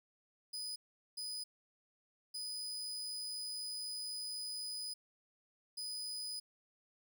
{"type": "tone bursts at uneven times", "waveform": "35% pulse", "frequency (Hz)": 4978, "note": "D#8", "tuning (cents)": 0, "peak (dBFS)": -39, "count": 4, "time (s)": [[0.53, 0.76], [1.17, 1.44], [2.34, 4.94], [5.77, 6.4]], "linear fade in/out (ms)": 10, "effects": []}